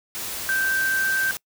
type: tone in noise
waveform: sine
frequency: 1563 Hz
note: G6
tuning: 6 cents flat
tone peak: -20 dBFS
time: 0.49-1.31 s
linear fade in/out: 0 ms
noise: white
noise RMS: -31 dBFS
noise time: 0.15-1.37 s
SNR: +8 dB
effects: noise-tail reverb RT60 0.1 s tail -25 dB re dry